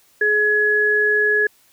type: tone pair together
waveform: sine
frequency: 422.8 / 1687.5 Hz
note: G#4 / G#6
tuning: +31 / +27 cents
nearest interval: 2 octaves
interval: 2396 cents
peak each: -20 / -15 dBFS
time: 0.21-1.47 s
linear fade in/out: 5 ms
effects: white hiss -56 dBFS RMS until 1.72 s

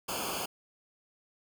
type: noise with comb filter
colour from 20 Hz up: pink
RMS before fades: -35 dBFS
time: 0.08-0.46 s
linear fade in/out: 10 ms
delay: 0.52 ms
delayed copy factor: -0.95
effects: none

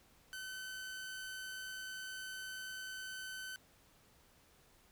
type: tone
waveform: sawtooth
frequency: 1523 Hz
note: F#6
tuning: 50 cents sharp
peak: -40 dBFS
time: 0.33-3.56 s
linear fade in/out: 0 ms
effects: pink hiss -67 dBFS RMS until 4.91 s

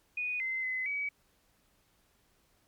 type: tone with pitch steps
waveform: sine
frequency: 2474 / 2065 / 2035 / 2274 Hz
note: D#7 / C7 / C7 / C#7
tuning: -10 / -23 / -49 / +44 cents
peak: -31 dBFS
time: 0.17-1.09 s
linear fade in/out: 5 ms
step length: 230 ms
effects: pink hiss -70 dBFS RMS until 2.67 s + MP3 96 kbps

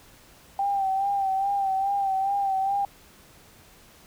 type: tone with vibrato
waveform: sine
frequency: 784 Hz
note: G5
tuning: in tune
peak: -22 dBFS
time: 0.59-2.85 s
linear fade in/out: 2 ms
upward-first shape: sine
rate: 2.4 Hz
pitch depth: 44 cents each way
effects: pink hiss -53 dBFS RMS until 4.06 s

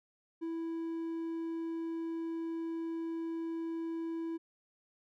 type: tone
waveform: triangle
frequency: 329.6 Hz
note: E4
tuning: in tune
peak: -33 dBFS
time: 0.41-4.38 s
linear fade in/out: 20 ms
effects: none

